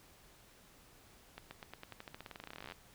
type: accelerating click train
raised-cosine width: 0.3 ms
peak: -30 dBFS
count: 29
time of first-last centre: 1.38-2.721 s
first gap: 130 ms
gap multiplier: 0.91
effects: pink hiss -62 dBFS RMS until 2.94 s